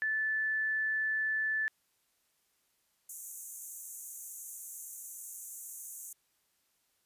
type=tone; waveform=sine; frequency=1748 Hz; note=A6; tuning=12 cents flat; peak=-29 dBFS; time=0.02-1.68 s; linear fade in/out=0 ms
type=high-pass noise; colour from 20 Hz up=pink; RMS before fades=-44 dBFS; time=3.09-6.13 s; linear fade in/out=5 ms; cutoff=6300 Hz; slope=96 dB/octave
effects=white hiss -75 dBFS RMS until 7.05 s + resampled to 32000 Hz